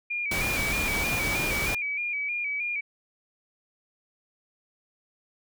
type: tone with vibrato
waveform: sine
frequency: 2349 Hz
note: D7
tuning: in tune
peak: -27 dBFS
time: 0.1-2.81 s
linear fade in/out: 10 ms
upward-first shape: square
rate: 3.2 Hz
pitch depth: 49 cents each way
type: noise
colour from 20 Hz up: pink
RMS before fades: -30 dBFS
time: 0.31-1.75 s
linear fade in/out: 5 ms
effects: none